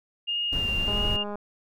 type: tone with vibrato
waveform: sine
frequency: 2820 Hz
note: F7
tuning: 16 cents sharp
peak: -25 dBFS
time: 0.27-1.24 s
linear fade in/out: 20 ms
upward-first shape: sine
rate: 1.6 Hz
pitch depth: 20 cents each way
type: noise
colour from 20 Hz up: brown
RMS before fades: -30 dBFS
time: 0.52-1.17 s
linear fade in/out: 10 ms
type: click train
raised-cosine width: 1 ms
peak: -22 dBFS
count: 99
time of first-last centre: 0.88-1.356 s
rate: 206 Hz
effects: none